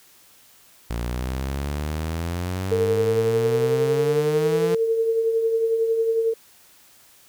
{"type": "exponential sweep", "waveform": "sawtooth", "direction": "up", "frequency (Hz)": [57.2, 173.3], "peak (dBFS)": -21, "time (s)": [0.9, 4.75], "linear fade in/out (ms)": 5}
{"type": "tone with tremolo", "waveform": "sine", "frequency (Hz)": 452.7, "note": "A4", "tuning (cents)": 49, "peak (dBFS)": -16, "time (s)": [2.71, 6.34], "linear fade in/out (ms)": 10, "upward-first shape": "triangle", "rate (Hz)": 11, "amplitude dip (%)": 50}
{"effects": ["white hiss -53 dBFS RMS until 7.28 s"]}